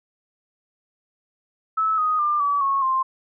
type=tone with pitch steps; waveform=sine; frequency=1302 / 1247.5 / 1195.3 / 1145.3 / 1097.4 / 1051.5 Hz; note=E6 / D#6 / D6 / D6 / C#6 / C6; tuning=-22 / +4 / +30 / -44 / -18 / +8 cents; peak=-18 dBFS; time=1.77-3.03 s; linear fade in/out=10 ms; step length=210 ms; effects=none

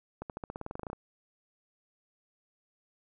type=accelerating click train; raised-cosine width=1 ms; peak=-24 dBFS; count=15; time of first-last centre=0.22-0.931 s; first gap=78 ms; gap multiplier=0.93; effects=none

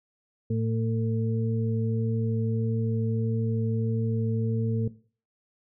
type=harmonic tone; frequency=112.7 Hz; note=A2; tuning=42 cents sharp; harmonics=1 / 2 / 4; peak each=-26 / -29 / -32 dBFS; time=0.5-4.88 s; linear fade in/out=5 ms; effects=noise-tail reverb RT60 0.4 s tail -17 dB re dry

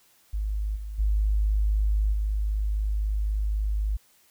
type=tone with level steps; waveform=sine; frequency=51.91 Hz; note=G#1; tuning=in tune; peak=-25 / -32 / -20 / -23 dBFS; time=0.33-3.97 s; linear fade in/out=10 ms; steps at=0.75 / 0.98 / 2.12 s; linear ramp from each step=20 ms; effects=white hiss -61 dBFS RMS until 4.3 s

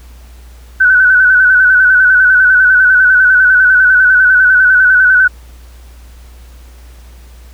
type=tone with vibrato; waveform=sine; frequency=1500 Hz; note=F#6; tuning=23 cents sharp; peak=-4 dBFS; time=0.8-5.28 s; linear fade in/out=10 ms; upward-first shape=square; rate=10 Hz; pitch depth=38 cents each way; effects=added 60 Hz sine -33 dBFS peak until 7.53 s + pink hiss -45 dBFS RMS until 7.53 s

